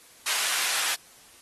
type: high-pass noise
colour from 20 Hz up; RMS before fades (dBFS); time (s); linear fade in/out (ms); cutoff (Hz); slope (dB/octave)
pink; -27; 0.26-0.95; 5; 1400; 12
effects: white hiss -53 dBFS RMS until 1.41 s + AAC 32 kbps